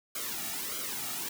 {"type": "noise with flanger", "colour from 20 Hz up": "white", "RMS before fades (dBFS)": -36, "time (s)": [0.15, 1.29], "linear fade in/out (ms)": 5, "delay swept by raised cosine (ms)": [1.1, 1.98], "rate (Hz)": 1.6, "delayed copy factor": -0.75, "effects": []}